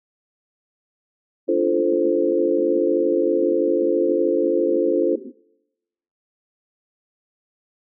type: band-pass noise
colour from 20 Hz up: pink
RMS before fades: -35 dBFS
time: 1.47-5.33 s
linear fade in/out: 50 ms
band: 220 to 410 Hz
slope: 96 dB/octave
type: chord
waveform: sine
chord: D minor seventh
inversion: none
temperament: equal with one note detuned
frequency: 293.7 / 346 / 440 / 523.3 Hz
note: D4 / F4 / A4 / C5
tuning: 0 / -16 / 0 / 0 cents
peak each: -24 / -20 / -22 / -22 dBFS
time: 1.48-5.16 s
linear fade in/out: 10 ms
effects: noise-tail reverb RT60 1.0 s tail -25 dB re dry